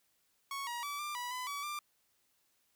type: tone with pitch steps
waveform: sawtooth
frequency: 1107 / 954 / 1152 / 1188 / 978 / 1005 / 1141 / 1187 Hz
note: C#6 / A#5 / D6 / D6 / B5 / B5 / C#6 / D6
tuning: -3 / +40 / -34 / +20 / -17 / +30 / +50 / +18 cents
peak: -34 dBFS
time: 0.51-1.79 s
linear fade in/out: 2 ms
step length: 160 ms
effects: white hiss -75 dBFS RMS until 2.75 s